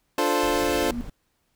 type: chord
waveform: 25% pulse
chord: D minor seventh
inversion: none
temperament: equal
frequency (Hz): 293.7 / 349.2 / 440 / 523.3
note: D4 / F4 / A4 / C5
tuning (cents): 0 / 0 / 0 / 0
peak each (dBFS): -23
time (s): 0.18-0.91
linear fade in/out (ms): 2
type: tone with exponential growth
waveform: sine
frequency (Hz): 239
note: A#3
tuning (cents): +43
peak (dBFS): -26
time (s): 0.32-1.01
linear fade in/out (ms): 0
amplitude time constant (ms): 150
type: noise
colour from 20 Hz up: brown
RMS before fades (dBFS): -37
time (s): 0.43-1.1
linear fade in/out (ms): 5
effects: pink hiss -71 dBFS RMS until 1.55 s